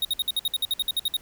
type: tone bursts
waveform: square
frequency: 3749 Hz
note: A#7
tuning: 9 cents sharp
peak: -22 dBFS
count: 14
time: 0.02-1.167 s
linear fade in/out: 2 ms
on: 29 ms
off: 57 ms
effects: pink hiss -52 dBFS RMS until 1.21 s